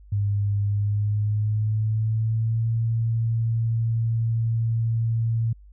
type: tone with pitch glide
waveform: sine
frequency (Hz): 101.6 to 114.04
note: G#2 to A#2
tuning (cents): -38 to -38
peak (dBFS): -20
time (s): 0.12-5.53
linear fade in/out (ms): 5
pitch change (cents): +200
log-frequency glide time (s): 0.64-2.69
effects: added 50 Hz sine -45 dBFS peak until 5.72 s